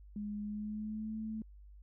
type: tone with pitch glide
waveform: sine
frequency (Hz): 207.7 to 219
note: G#3 to A3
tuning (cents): 0 to -8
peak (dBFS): -37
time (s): 0.16-1.42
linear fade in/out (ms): 2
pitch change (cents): +92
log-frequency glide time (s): 0.42-1.16
effects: added 50 Hz sine -52 dBFS peak until 1.82 s